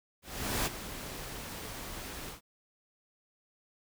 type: noise with ADSR envelope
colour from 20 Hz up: pink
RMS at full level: -30 dBFS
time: 0.22-2.41 s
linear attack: 440 ms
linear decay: 25 ms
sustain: -12 dB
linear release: 120 ms
effects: none